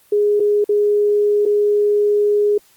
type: tone with dropouts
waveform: sine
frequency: 414.2 Hz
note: G#4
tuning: 5 cents flat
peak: -12 dBFS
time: 0.12-2.58 s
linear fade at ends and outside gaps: 5 ms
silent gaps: 0.398-0.402 / 0.643-0.691 / 1.454-1.46 s
effects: white hiss -53 dBFS RMS until 2.76 s + Opus 32 kbps

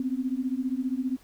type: beating tone pair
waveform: sine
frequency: 251.2 / 266.2 Hz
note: B3 / C4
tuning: +30 / +30 cents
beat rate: 15 Hz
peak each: -29 dBFS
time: 0-1.17 s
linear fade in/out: 2 ms
effects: pink hiss -58 dBFS RMS until 1.23 s

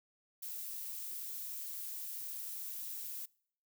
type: noise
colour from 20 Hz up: violet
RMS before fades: -43 dBFS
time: 0.42-3.26 s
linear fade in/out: 10 ms
effects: noise-tail reverb RT60 0.6 s tail -25 dB re dry

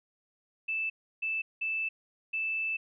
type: tone bursts at uneven times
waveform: sine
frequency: 2637 Hz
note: E7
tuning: in tune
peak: -29 dBFS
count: 4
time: 0.68-0.9 / 1.22-1.42 / 1.61-1.89 / 2.33-2.77 s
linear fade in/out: 10 ms
effects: none

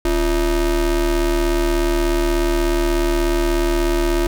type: ring-modulated tone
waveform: square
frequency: 153.7 Hz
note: D#3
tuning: 21 cents flat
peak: -13 dBFS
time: 0.05-4.27 s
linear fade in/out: 2 ms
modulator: 192 Hz
effects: none

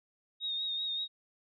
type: tone with vibrato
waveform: sine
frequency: 3729 Hz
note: A#7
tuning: in tune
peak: -32 dBFS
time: 0.4-1.08 s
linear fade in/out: 50 ms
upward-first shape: sine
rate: 5.2 Hz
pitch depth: 34 cents each way
effects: none

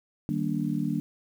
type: chord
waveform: sine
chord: Eb major seventh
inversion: none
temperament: just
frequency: 155.56 / 194.45 / 233.3 / 291.7 Hz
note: Eb3 / G3 / Bb3 / D4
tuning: 0 / -14 / +2 / -12 cents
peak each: -31 dBFS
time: 0.29-1 s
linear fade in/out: 0 ms
effects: 9-bit

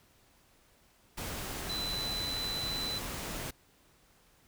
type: tone in noise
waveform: sine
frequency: 4004 Hz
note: B7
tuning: 23 cents sharp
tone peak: -34 dBFS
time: 1.69-2.99 s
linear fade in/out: 10 ms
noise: pink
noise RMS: -39 dBFS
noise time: 1.17-3.51 s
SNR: +2 dB
effects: pink hiss -65 dBFS RMS until 4.47 s

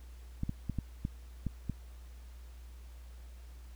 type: clicks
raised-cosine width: 5 ms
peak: -21 dBFS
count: 7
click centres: 0.434 / 0.494 / 0.697 / 0.787 / 1.051 / 1.467 / 1.697 s
effects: added 60 Hz sine -47 dBFS peak until 3.75 s + pink hiss -63 dBFS RMS until 3.75 s

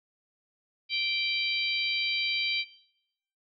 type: harmonic tone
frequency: 782 Hz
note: G5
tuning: 4 cents flat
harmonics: 3 / 4 / 5 / 6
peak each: -31 / -32 / -33 / -34 dBFS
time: 0.89-2.65 s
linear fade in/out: 50 ms
effects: noise-tail reverb RT60 0.8 s tail -19 dB re dry

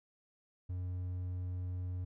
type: tone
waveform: triangle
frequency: 90.5 Hz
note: F#2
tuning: 38 cents flat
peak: -34 dBFS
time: 0.69-2.05 s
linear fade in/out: 10 ms
effects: none

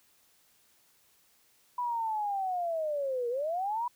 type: linear two-way sweep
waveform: sine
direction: down then up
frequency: 990 to 466.7 to 990 Hz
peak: -29 dBFS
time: 1.78-3.88 s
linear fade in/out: 5 ms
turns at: 3.29 s
effects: white hiss -66 dBFS RMS until 3.95 s

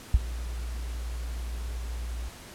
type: tone with ADSR envelope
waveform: sine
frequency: 58.7 Hz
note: A#1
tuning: 13 cents sharp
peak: -12 dBFS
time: 0.14-2.29 s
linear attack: 4 ms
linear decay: 33 ms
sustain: -19 dB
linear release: 10 ms
effects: pink hiss -46 dBFS RMS until 2.54 s + low-pass 12000 Hz 12 dB/octave

